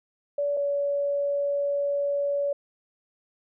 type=tone pair in turn; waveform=sine; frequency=574 / 568.4 Hz; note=D5 / C#5; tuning=-40 / +43 cents; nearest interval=unison; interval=17 cents; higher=first; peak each=-23 dBFS; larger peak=neither; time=0.38-0.57 / 0.57-2.53 s; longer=second; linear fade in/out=5 ms; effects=none